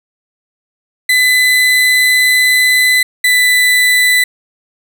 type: tone pair in turn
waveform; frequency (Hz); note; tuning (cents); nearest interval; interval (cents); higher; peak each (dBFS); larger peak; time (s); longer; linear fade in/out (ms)
35% pulse; 2008 / 1991.8; B6 / B6; +28 / +14; unison; 14; first; -6; neither; 1.09-3.03 / 3.24-4.24; first; 5
effects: none